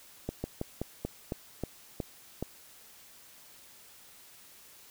slowing click train, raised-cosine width 2 ms, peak -19 dBFS, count 9, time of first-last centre 0.29-2.426 s, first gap 150 ms, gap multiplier 1.16, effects white hiss -55 dBFS RMS until 4.9 s

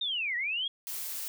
sine linear two-way sweep, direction down then up, 3729 to 1864.7 to 3345 Hz, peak -29 dBFS, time 0.01-0.68 s, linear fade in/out 5 ms, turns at 0.36 s
blue noise, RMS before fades -37 dBFS, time 0.87-1.28 s, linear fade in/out 0 ms
effects none

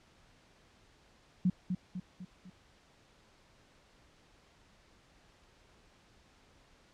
sine tone with echo, 182.4 Hz, F#3, 24 cents flat, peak -24 dBFS, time 1.45-1.5 s, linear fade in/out 5 ms, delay 250 ms, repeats 4, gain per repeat -6 dB, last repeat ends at 2.5 s, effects pink hiss -64 dBFS RMS until 6.93 s + low-pass 6000 Hz 12 dB/octave

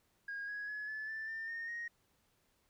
sine tone with pitch steps, 1632 / 1664.4 / 1697.4 / 1731 / 1765.4 / 1800.4 / 1836.1 / 1872.5 Hz, G#6 / G#6 / G#6 / A6 / A6 / A6 / A#6 / A#6, -31 / +3 / +37 / -29 / +5 / +39 / -27 / +7 cents, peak -38 dBFS, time 0.28-1.88 s, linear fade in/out 5 ms, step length 200 ms, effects tanh soft clip ceiling -36 dBFS + pink hiss -75 dBFS RMS until 2.69 s

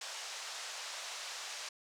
white band-pass noise, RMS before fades -44 dBFS, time 0.01-1.69 s, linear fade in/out 5 ms, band 570 to 6900 Hz, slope 24 dB/octave, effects none

